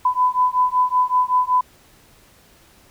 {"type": "beating tone pair", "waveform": "sine", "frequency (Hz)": [1000, 1005.3], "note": ["B5", "B5"], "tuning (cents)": [21, 30], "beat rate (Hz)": 5.3, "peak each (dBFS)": -18, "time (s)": [0.05, 1.61], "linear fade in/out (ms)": 5, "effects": ["pink hiss -52 dBFS RMS until 2.9 s"]}